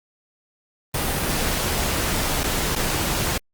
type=noise with dropouts; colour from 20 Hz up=pink; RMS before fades=-23 dBFS; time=0.94-3.38 s; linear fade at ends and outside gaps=5 ms; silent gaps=2.434-2.439 / 2.753-2.76 s; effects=Opus 32 kbps